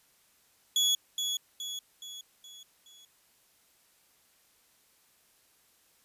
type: tone with echo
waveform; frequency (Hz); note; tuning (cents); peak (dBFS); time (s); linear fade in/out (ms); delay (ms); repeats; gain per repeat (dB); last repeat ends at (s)
30% pulse; 3376; G#7; +28; -21; 0.76-0.95; 2; 420; 5; -6; 3.05
effects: white hiss -66 dBFS RMS until 6.04 s + resampled to 32000 Hz